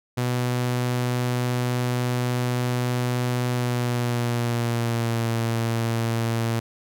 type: tone with pitch glide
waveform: sawtooth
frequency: 123.47 to 115.2 Hz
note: B2 to A#2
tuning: 0 to -20 cents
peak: -18 dBFS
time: 0.17-6.6 s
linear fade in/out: 10 ms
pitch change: -120 cents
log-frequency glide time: 3.5-5.29 s
effects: none